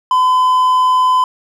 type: tone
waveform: triangle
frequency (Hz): 1015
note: B5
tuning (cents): +47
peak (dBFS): -7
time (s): 0.11-1.24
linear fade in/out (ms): 2
effects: none